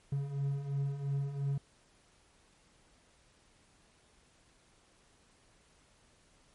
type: beating tone pair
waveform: triangle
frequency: 137.5 / 140.4 Hz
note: C#3 / C#3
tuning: -14 / +22 cents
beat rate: 2.9 Hz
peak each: -37 / -31 dBFS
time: 0.12-1.58 s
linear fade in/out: 5 ms
effects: pink hiss -66 dBFS RMS until 6.54 s + MP3 48 kbps